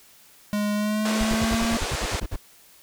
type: tone with pitch glide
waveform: square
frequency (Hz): 207.7 to 229.1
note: G#3 to A#3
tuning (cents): 0 to -30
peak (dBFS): -23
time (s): 0.53-1.77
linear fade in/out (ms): 0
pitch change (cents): +170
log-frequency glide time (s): 0.74-1.64
type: band-pass noise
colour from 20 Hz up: pink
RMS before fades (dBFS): -30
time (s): 1.05-2.2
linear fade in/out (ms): 5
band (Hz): 340 to 8800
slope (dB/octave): 24
type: noise bursts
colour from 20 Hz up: brown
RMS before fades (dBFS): -27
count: 12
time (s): 1.2-2.364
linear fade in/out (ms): 10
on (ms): 53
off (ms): 48
effects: white hiss -53 dBFS RMS until 2.82 s